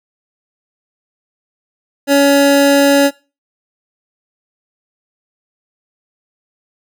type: tone pair together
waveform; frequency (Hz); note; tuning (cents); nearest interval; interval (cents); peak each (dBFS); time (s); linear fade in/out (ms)
square; 281 / 562; C#4 / C#5; +24 / +24; octave; 1200; -11; 2.07-3.11; 50
effects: noise-tail reverb RT60 0.3 s tail -21 dB re dry